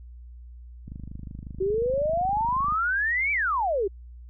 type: click train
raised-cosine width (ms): 5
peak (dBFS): -26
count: 48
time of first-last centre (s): 0.88-2.723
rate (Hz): 25.5
type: exponential two-way sweep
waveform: sine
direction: up then down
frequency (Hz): 370 to 2345 to 370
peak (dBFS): -22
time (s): 1.6-3.88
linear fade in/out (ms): 10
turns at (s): 3.32
effects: added 60 Hz sine -41 dBFS peak until 4.29 s